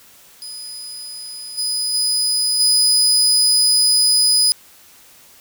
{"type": "tone with level steps", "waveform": "30% pulse", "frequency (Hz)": 4980, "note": "D#8", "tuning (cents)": 1, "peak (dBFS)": [-27, -16, -13, -9], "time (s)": [0.42, 4.52], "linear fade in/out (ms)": 0, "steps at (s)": [1.57, 1.93, 2.59], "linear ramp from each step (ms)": 20, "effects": ["white hiss -47 dBFS RMS until 5.4 s"]}